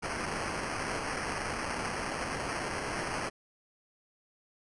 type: noise with sample-and-hold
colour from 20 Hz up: white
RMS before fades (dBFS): -35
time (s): 0.02-3.3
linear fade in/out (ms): 20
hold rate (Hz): 3675
effects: resampled to 24000 Hz